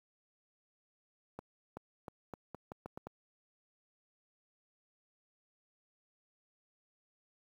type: accelerating click train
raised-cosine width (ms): 1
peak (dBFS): -29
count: 9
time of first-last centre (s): 1.39-3.07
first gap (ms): 380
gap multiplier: 0.82
effects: high-pass 80 Hz 12 dB/octave + 10-bit